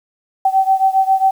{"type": "beating tone pair", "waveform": "sine", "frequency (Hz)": [766, 773.4], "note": ["G5", "G5"], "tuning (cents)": [-40, -24], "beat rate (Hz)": 7.4, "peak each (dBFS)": [-13, -15], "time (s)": [0.45, 1.31], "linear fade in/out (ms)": 5, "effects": ["7-bit"]}